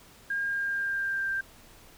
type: tone with pitch glide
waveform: sine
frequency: 1616 to 1579.1 Hz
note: G#6 to G6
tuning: -48 to +12 cents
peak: -27 dBFS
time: 0.3-1.41 s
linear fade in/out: 5 ms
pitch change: -40 cents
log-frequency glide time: 0.43-1.3 s
effects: pink hiss -54 dBFS RMS until 1.97 s